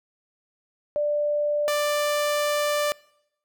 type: tone pair in turn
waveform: sine / sawtooth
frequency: 590 / 590 Hz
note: D5 / D5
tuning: +8 / +8 cents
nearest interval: unison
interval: 0 cents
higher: neither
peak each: -21 / -18 dBFS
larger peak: second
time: 0.96-1.68 / 1.68-2.92 s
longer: second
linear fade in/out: 0 ms
effects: noise-tail reverb RT60 0.8 s tail -24 dB re dry